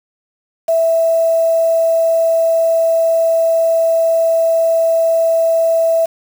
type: tone with quantisation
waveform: sine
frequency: 658 Hz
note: E5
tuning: 3 cents flat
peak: -10 dBFS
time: 0.68-6.06 s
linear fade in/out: 10 ms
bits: 5
effects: none